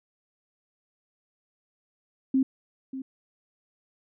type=tone with echo; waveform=sine; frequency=264.9 Hz; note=C4; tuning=22 cents sharp; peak=-19 dBFS; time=2.34-2.43 s; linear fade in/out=5 ms; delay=590 ms; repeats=1; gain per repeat=-13 dB; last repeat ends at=3.02 s; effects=none